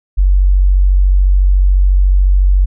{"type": "tone", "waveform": "sine", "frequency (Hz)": 47, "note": "F#1", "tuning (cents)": 28, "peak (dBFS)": -6, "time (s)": [0.17, 2.66], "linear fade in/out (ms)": 20, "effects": []}